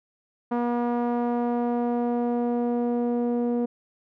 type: tone with low-pass filter sweep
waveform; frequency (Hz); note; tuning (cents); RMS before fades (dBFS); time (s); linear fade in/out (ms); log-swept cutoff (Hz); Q
sawtooth; 240; B3; -49; -25; 0.51-3.66; 10; 1000 to 490; 1.5
effects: none